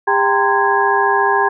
sine tone cluster, 401.9 / 785 / 919 / 1033 / 1654 Hz, G4 / G5 / A#5 / C6 / G#6, +43 / +2 / -25 / -22 / -8 cents, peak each -18 dBFS, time 0.07-1.49 s, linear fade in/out 10 ms, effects none

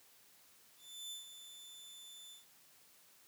sawtooth tone with ADSR envelope, 3520 Hz, A7, in tune, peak -40 dBFS, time 0.77-2.45 s, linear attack 340 ms, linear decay 130 ms, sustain -9 dB, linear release 130 ms, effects white hiss -65 dBFS RMS until 3.27 s + high-pass 80 Hz 12 dB/octave

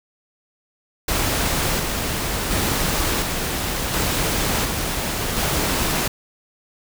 pink noise with tremolo, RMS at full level -21 dBFS, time 1.08-6.08 s, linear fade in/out 5 ms, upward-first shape square, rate 0.7 Hz, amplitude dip 30%, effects none

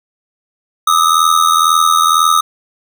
square ring-modulated tone, 1244.5 Hz, D#6, in tune, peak -6 dBFS, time 0.87-2.41 s, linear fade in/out 5 ms, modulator 41 Hz, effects none

